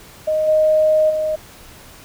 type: tone with level steps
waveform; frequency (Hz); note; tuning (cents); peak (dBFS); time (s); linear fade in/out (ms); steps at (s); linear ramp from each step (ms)
sine; 621; D#5; -3; -15 / -11 / -17; 0.27-1.36; 10; 0.47 / 1.09; 20
effects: pink hiss -42 dBFS RMS until 2.04 s